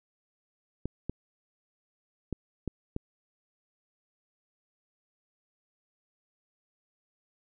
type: clicks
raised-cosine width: 3 ms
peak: -19 dBFS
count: 5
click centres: 0.856 / 1.096 / 2.327 / 2.677 / 2.964 s
effects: none